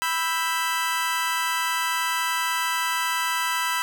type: chord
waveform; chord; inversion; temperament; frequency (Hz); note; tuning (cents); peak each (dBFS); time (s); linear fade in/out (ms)
25% pulse; E minor; second; just; 988.9 / 1318.5 / 1582.2; B5 / E6 / G6; +2 / 0 / +16; -22 / -24 / -26; 0.02-3.82; 0
effects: none